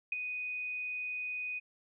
sine tone with ADSR envelope, 2489 Hz, D#7, in tune, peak -28 dBFS, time 0.12-1.6 s, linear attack 4 ms, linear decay 17 ms, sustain -7 dB, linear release 22 ms, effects none

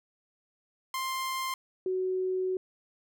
sawtooth / sine tone pair in turn, 1051 / 372.4 Hz, C6 / F#4, +7 / +11 cents, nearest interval octave + tritone, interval 1796 cents, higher first, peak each -27 dBFS, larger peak neither, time 0.94-1.54 / 1.86-2.57 s, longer second, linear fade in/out 2 ms, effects none

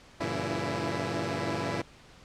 10% pulse tone cluster, 96.6 / 116.7 / 141.8 / 167.2 / 331.3 Hz, G2 / A#2 / C#3 / E3 / E4, -25 / +2 / +40 / +25 / +9 cents, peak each -28 dBFS, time 0.2-1.82 s, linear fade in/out 10 ms, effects pink hiss -54 dBFS RMS until 2.24 s + low-pass 6000 Hz 12 dB/octave

